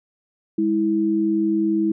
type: tone pair together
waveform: sine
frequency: 205.6 / 325.6 Hz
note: G#3 / E4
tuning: -17 / -21 cents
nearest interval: minor sixth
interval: 796 cents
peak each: -23 / -18 dBFS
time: 0.58-1.92 s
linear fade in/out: 5 ms
effects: none